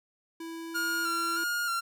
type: tone with pitch glide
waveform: square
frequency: 329.6 to 333.6 Hz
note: E4 to E4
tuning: 0 to +21 cents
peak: -38 dBFS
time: 0.4-1.44 s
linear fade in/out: 5 ms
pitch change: +21 cents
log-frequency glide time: 0.52-1.25 s
type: tone with vibrato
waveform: 45% pulse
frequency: 1396.9 Hz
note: F6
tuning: in tune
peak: -28 dBFS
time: 0.74-1.81 s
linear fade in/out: 20 ms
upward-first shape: square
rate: 1.6 Hz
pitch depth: 30 cents each way
effects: none